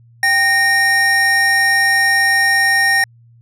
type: tone pair together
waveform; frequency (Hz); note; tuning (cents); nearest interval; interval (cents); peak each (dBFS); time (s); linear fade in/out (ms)
square; 784 / 1848.6; G5 / A#6; 0 / -15; octave + minor third; 1485; -21 / -12; 0.23-3.04; 2
effects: added 117 Hz sine -44 dBFS peak until 3.41 s + low-pass 11000 Hz 12 dB/octave